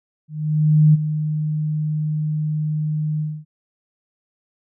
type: tone with ADSR envelope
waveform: sine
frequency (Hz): 153.1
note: D#3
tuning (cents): -28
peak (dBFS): -8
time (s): 0.28-3.45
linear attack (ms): 660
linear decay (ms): 22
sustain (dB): -11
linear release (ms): 250
effects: none